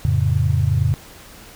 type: chord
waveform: sine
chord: F augmented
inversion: none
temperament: equal with one note detuned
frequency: 87.86 / 110 / 138.59 Hz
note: F2 / A2 / C#3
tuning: +11 / 0 / 0 cents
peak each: -19 dBFS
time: 0.05-0.94 s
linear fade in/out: 0 ms
effects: pink hiss -42 dBFS RMS until 1.55 s